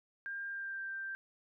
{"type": "tone with pitch glide", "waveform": "sine", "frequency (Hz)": [1600, 1574.3], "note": ["G6", "G6"], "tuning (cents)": [35, 7], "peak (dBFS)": -38, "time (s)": [0.26, 1.15], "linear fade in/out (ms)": 0, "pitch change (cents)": -28, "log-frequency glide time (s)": [0.48, 0.82], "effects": []}